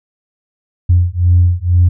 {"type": "beating tone pair", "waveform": "sine", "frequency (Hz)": [87.31, 89.41], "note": ["F2", "F2"], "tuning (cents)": [0, 41], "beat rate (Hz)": 2.1, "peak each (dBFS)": -10, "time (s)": [0.89, 1.89], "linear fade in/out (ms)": 10, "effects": ["tanh soft clip ceiling -1 dBFS"]}